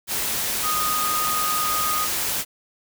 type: tone in noise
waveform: sine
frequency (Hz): 1240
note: D#6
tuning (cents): -6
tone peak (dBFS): -23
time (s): 0.62-2.08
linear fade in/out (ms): 50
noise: white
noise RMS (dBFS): -25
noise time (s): 0.07-2.45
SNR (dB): -1
effects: none